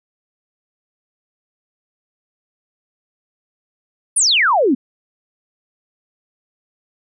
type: exponential sweep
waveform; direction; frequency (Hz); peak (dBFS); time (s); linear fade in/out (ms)
sine; down; 10280 to 233.2; -11; 4.16-4.75; 10
effects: none